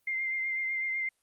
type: tone with vibrato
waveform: sine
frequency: 2096 Hz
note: C7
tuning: 2 cents sharp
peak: -29 dBFS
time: 0.07-1.09 s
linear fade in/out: 5 ms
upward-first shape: triangle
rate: 8 Hz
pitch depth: 27 cents each way
effects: white hiss -74 dBFS RMS until 1.22 s + Opus 32 kbps